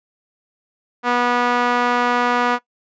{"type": "tone with band-pass filter", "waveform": "sawtooth", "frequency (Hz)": 243.7, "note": "B3", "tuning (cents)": -23, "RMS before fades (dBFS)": -18, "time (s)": [1.03, 2.59], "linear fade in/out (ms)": 50, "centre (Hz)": 1200, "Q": 1.2, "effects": ["noise-tail reverb RT60 0.1 s tail -19 dB re dry", "resampled to 16000 Hz"]}